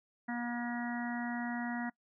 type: harmonic tone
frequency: 239.3 Hz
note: A#3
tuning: 46 cents sharp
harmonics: 1 / 3 / 4 / 5 / 6 / 7 / 8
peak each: -36 / -43 / -46 / -54 / -46 / -47 / -44 dBFS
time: 0.28-1.9 s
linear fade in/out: 10 ms
effects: noise-tail reverb RT60 0.1 s tail -24 dB re dry